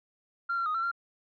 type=tone with pitch steps; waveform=sine; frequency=1382 / 1367 / 1245 / 1346 / 1382 Hz; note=F6 / F6 / D#6 / E6 / F6; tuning=-19 / -37 / +1 / +36 / -19 cents; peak=-26 dBFS; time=0.49-0.915 s; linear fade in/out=10 ms; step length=85 ms; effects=tanh soft clip ceiling -24 dBFS